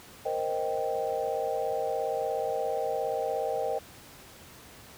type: chord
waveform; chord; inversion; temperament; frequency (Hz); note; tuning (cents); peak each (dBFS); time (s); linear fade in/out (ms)
sine; C minor seventh; third; equal; 466.2 / 523.3 / 622.3 / 784; Bb4 / C5 / Eb5 / G5; 0 / 0 / 0 / 0; -33; 0.25-3.79; 10
effects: pink hiss -50 dBFS RMS until 4.97 s + high-pass 60 Hz 12 dB/octave